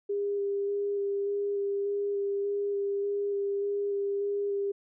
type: tone with vibrato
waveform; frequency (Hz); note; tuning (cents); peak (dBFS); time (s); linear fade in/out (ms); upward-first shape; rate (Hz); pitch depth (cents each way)
sine; 402.4; G4; +45; -27; 0.09-4.72; 10; square; 1.7; 10
effects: none